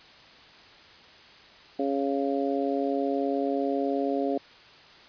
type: harmonic tone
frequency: 138.59 Hz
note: C#3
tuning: in tune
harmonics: 2 / 3 / 4 / 5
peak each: -28 / -30 / -31 / -32 dBFS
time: 1.79-4.38 s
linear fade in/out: 5 ms
effects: white hiss -51 dBFS RMS until 5.08 s + resampled to 11025 Hz